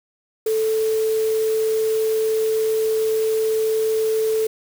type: tone in noise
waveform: sine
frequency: 440 Hz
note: A4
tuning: in tune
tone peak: -17 dBFS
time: 0.46-4.47 s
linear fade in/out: 5 ms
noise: white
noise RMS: -35 dBFS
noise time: 0.46-4.47 s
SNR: +15 dB
effects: none